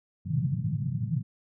white band-pass noise, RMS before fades -29 dBFS, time 0.25-1.23 s, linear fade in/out 10 ms, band 110 to 170 Hz, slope 48 dB/octave, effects none

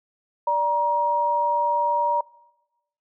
sine tone pair together, 587.3 / 946.9 Hz, D5 / A#5, 0 / +27 cents, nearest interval minor sixth, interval 827 cents, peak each -26 / -19 dBFS, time 0.47-2.21 s, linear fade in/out 5 ms, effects noise-tail reverb RT60 1.0 s tail -23 dB re dry

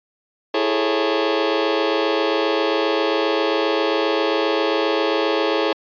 sawtooth chord, A major seventh, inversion second, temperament just, 330 / 412.5 / 440 / 550 Hz, E4 / G#4 / A4 / C#5, +2 / -12 / 0 / -14 cents, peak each -19 dBFS, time 0.54-5.73 s, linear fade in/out 5 ms, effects resampled to 11025 Hz

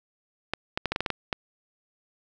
clicks, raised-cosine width 0.3 ms, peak -10 dBFS, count 9, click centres 0.536 / 0.775 / 0.857 / 0.92 / 0.961 / 1.006 / 1.062 / 1.103 / 1.328 s, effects none

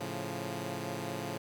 10% pulse chord, A augmented, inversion none, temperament equal, 110 / 138.59 / 174.61 Hz, A2 / C#3 / E#3, 0 / 0 / 0 cents, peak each -32 dBFS, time 0-1.38 s, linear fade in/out 10 ms, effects none

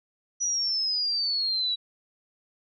sine exponential sweep, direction down, 5900 to 3880 Hz, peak -24 dBFS, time 0.4-1.76 s, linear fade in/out 20 ms, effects none

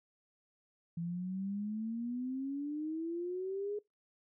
sine exponential sweep, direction up, 166.7 to 420.6 Hz, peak -35 dBFS, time 0.97-3.79 s, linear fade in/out 5 ms, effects noise-tail reverb RT60 0.2 s tail -24 dB re dry

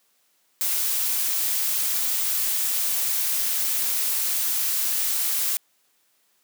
blue noise, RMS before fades -24 dBFS, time 0.61-5.57 s, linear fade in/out 0 ms, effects white hiss -66 dBFS RMS until 6.43 s + high-pass 200 Hz 12 dB/octave

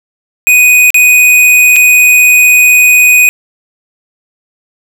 square tone with dropouts, 2489 Hz, D#7, in tune, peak -3 dBFS, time 0.47-3.29 s, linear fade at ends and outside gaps 0 ms, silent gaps 0.904-0.944 / 1.76-1.764 s, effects none

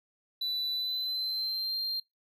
triangle tone with pitch glide, 3976 to 4183 Hz, B7 to C8, +11 to -1 cents, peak -29 dBFS, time 0.41-2 s, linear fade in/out 5 ms, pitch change +88 cents, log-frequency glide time 0.73-1.77 s, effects noise-tail reverb RT60 0.2 s tail -25 dB re dry

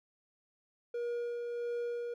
triangle tone with tremolo, 476.6 Hz, A#4, 38 cents sharp, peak -31 dBFS, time 0.94-2.14 s, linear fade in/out 5 ms, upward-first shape sine, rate 1.5 Hz, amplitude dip 30%, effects none

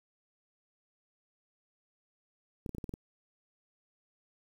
clicks, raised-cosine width 3 ms, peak -26 dBFS, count 7, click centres 2.662 / 2.693 / 2.749 / 2.783 / 2.842 / 2.893 / 2.939 s, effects 9-bit

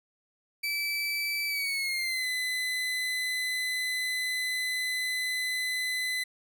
30% pulse tone with pitch glide, 2313 to 2014 Hz, D7 to B6, -27 to +33 cents, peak -26 dBFS, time 0.63-6.24 s, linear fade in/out 10 ms, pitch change -240 cents, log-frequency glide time 1.48-2.27 s, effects none

